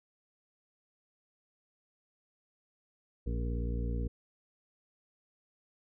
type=harmonic tone with a mistuned harmonic; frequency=58.3 Hz; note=A#1; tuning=1 cent sharp; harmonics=1 / 2 / 3 / 4 / 5 / 7 / 8; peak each=-32 / -39 / -44 / -43 / -46 / -49 / -46 dBFS; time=3.26-4.08 s; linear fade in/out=10 ms; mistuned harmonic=8; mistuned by=+16 cents; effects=none